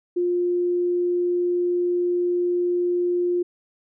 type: tone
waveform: sine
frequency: 353.2 Hz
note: F4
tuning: 20 cents sharp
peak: -19 dBFS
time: 0.16-3.43 s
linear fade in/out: 10 ms
effects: none